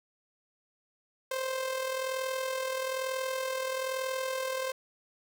sawtooth tone with amplitude modulation, 523.3 Hz, C5, in tune, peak -25 dBFS, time 1.31-4.72 s, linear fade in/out 5 ms, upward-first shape sine, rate 41.1 Hz, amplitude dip 50%, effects none

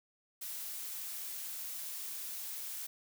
blue noise, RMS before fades -42 dBFS, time 0.41-2.87 s, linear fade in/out 10 ms, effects none

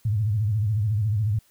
sine tone with vibrato, 106.2 Hz, G#2, 39 cents sharp, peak -20 dBFS, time 0.05-1.39 s, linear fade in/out 5 ms, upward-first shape sine, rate 14 Hz, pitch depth 130 cents each way, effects white hiss -61 dBFS RMS until 1.5 s

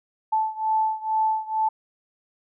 sine beating tone pair, 874 / 876.2 Hz, A5 / A5, -12 / -7 cents, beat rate 2.2 Hz, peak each -23 / -25 dBFS, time 0.32-1.69 s, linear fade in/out 10 ms, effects none

